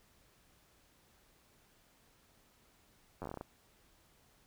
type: slowing click train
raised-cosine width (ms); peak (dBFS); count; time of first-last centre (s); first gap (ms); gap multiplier
1; -28; 10; 3.22-3.411; 10; 1.18
effects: pink hiss -68 dBFS RMS until 4.46 s